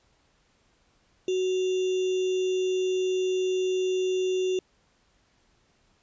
sine tone with sample-and-hold, 371.4 Hz, F#4, 7 cents sharp, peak -23 dBFS, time 1.28-4.59 s, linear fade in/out 2 ms, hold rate 3150 Hz, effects pink hiss -66 dBFS RMS until 6.02 s + resampled to 16000 Hz

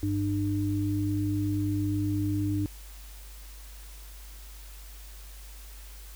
sine tone pair together, 100.4 / 301.4 Hz, G2 / D4, +42 / +45 cents, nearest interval octave + perfect fifth, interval 1903 cents, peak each -28 dBFS, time 0.03-2.66 s, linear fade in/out 0 ms, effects added 50 Hz sine -43 dBFS peak until 6.15 s + white hiss -51 dBFS RMS until 6.15 s

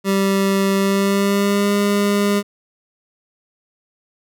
25% pulse tone with pitch glide, 195.3 to 203.1 Hz, G3 to G#3, -6 to -38 cents, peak -11 dBFS, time 0.04-2.43 s, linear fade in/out 50 ms, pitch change +68 cents, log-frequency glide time 0.76-1.73 s, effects none

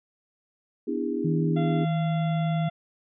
sine chord, E dominant seventh, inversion second, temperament equal with one note detuned, 246.9 / 293.7 / 329.6 / 406.5 Hz, B3 / D4 / E4 / G#4, 0 / 0 / 0 / -37 cents, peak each -31 dBFS, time 0.87-1.85 s, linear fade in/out 10 ms
sine tone, 160 Hz, D#3, 49 cents sharp, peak -23 dBFS, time 1.24-2.69 s, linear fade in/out 10 ms
harmonic tone, 688 Hz, F5, 26 cents flat, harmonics 1 / 2 / 3 / 4 / 5, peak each -31 / -42 / -44 / -50 / -45 dBFS, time 1.56-2.7 s, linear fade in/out 10 ms
effects none

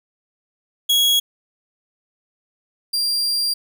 40% pulse tone pair in turn, 3322 / 4760 Hz, G#7 / D8, 0 / +22 cents, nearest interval tritone, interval 622 cents, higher second, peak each -13 / -17 dBFS, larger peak first, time 0.89-1.2 / 2.93-3.54 s, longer second, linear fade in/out 10 ms, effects none

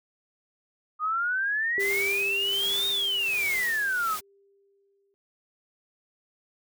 sine exponential two-way sweep, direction up then down, 1222 to 3729 to 1222 Hz, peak -24 dBFS, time 0.99-4.18 s, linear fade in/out 50 ms, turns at 2.88 s
sine tone with exponential decay, 397 Hz, G4, 22 cents sharp, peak -28 dBFS, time 1.78-5.14 s, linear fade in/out 0 ms, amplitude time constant 730 ms
white noise with tremolo, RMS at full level -35 dBFS, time 1.79-4.21 s, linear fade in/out 20 ms, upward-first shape sine, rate 1.3 Hz, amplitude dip 60%
effects none

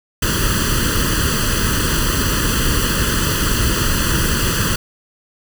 pink noise with comb filter, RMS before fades -17 dBFS, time 0.22-4.76 s, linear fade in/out 5 ms, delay 0.66 ms, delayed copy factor +0.95, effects none

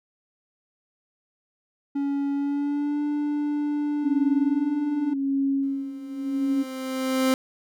triangle tone with pitch glide, 281 to 294.1 Hz, C#4 to D4, +24 to +3 cents, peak -21 dBFS, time 1.95-5.14 s, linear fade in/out 10 ms, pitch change +79 cents, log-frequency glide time 2.33-3.02 s
sine tone with tremolo, 274.3 Hz, C#4, 18 cents flat, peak -20 dBFS, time 4.03-6.64 s, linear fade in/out 20 ms, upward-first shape sine, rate 0.88 Hz, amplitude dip 80%
30% pulse tone with exponential growth, 261.6 Hz, C4, in tune, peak -15 dBFS, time 5.63-7.34 s, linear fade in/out 1 ms, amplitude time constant 370 ms
effects none

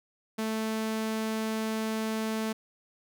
sawtooth tone, 220 Hz, A3, in tune, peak -25 dBFS, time 0.38-2.53 s, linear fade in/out 10 ms, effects none

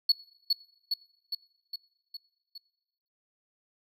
triangle tone with echo, 4395 Hz, C#8, 16 cents flat, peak -16 dBFS, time 0.09-0.12 s, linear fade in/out 5 ms, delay 410 ms, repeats 6, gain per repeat -4 dB, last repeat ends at 2.58 s, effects noise-tail reverb RT60 1.0 s tail -23 dB re dry + tanh soft clip ceiling -14 dBFS

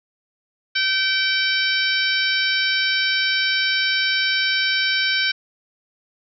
harmonic tone, 770 Hz, G5, 31 cents flat, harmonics 2 / 3 / 4 / 5 / 6 / 7, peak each -22 / -24 / -25 / -26 / -27 / -27 dBFS, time 0.75-5.32 s, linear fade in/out 10 ms, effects none

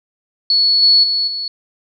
sine tone with level steps, 4400 Hz, C#8, 14 cents flat, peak -10 / -7 / -14 / -20 dBFS, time 0.5-1.48 s, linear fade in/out 2 ms, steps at 0.82 / 1.03 / 1.27 s, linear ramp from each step 10 ms, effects none

